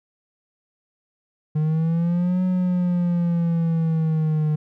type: linear two-way sweep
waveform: triangle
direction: up then down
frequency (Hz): 151.7 to 184.5 to 151.7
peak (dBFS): -16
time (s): 1.55-4.56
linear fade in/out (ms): 10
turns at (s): 2.43
effects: none